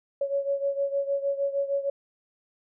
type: beating tone pair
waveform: sine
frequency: 556 / 562.5 Hz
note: C#5 / C#5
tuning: +5 / +25 cents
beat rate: 6.5 Hz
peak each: -26 / -30 dBFS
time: 0.21-1.9 s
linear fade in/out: 5 ms
effects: none